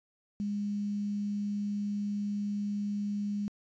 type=tone with quantisation; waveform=sine; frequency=204.9 Hz; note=G#3; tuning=23 cents flat; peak=-30 dBFS; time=0.4-3.48 s; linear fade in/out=0 ms; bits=9; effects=resampled to 16000 Hz